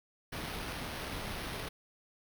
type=noise with sample-and-hold; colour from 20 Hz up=pink; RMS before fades=-40 dBFS; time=0.32-1.69 s; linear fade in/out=10 ms; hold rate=7350 Hz; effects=none